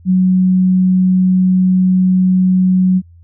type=tone; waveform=sine; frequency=185 Hz; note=F#3; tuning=in tune; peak=-8 dBFS; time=0.05-3.02 s; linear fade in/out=50 ms; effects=added 85 Hz sine -39 dBFS peak until 3.23 s